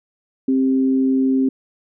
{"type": "tone pair together", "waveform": "sine", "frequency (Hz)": [264.4, 396.1], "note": ["C4", "G4"], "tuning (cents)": [18, 18], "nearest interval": "perfect fifth", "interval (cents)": 700, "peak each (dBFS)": [-14, -25], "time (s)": [0.48, 1.49], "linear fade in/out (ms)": 5, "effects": []}